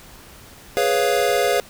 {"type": "chord", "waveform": "square", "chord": "C# dominant seventh", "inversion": "second", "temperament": "equal", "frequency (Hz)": [415.3, 493.9, 554.4, 698.5], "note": ["G#4", "B4", "C#5", "E#5"], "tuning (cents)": [0, 0, 0, 0], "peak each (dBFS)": -23, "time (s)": [0.77, 1.6], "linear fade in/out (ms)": 0, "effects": ["pink hiss -44 dBFS RMS until 1.69 s"]}